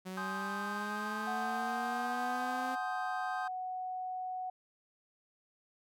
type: linear sweep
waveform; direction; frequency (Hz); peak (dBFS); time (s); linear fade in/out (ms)
sawtooth; up; 185 to 260.1; -36; 0.05-2.76; 20
type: chord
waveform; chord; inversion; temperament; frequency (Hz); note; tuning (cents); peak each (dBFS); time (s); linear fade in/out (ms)
triangle; Ab major seventh; none; equal with one note detuned; 838.8 / 1046.5 / 1244.5 / 1568; Ab5 / C6 / Eb6 / G6; +17 / 0 / 0 / 0; -42 / -42 / -40 / -39; 0.17-3.48; 5
type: tone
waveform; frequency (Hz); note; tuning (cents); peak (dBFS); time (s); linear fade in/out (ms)
sine; 740; F#5; 0; -36; 1.27-4.5; 5
effects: none